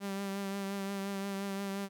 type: tone with vibrato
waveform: sawtooth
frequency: 197.1 Hz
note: G3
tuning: 10 cents sharp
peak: -31 dBFS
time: 0-1.89 s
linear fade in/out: 50 ms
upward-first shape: triangle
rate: 5.7 Hz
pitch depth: 29 cents each way
effects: none